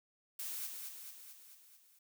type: noise with echo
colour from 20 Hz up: blue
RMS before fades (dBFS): -42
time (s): 0.39-0.67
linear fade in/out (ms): 5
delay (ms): 220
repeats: 6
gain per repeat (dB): -4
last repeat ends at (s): 1.99
effects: none